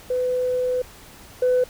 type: tone pair in turn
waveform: sine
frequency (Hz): 502 / 502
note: B4 / B4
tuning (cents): +28 / +28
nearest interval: unison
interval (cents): 0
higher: neither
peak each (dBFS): -19 / -14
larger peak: second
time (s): 0.1-0.82 / 1.42-1.64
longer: first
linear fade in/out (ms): 5
effects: tanh soft clip ceiling -13 dBFS + pink hiss -45 dBFS RMS until 1.69 s